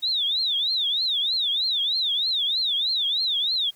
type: tone with vibrato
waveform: sine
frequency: 3700 Hz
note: A#7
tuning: 14 cents flat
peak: -21 dBFS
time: 0.02-3.71 s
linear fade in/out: 20 ms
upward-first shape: triangle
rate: 3.2 Hz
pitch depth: 250 cents each way
effects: white hiss -57 dBFS RMS until 3.75 s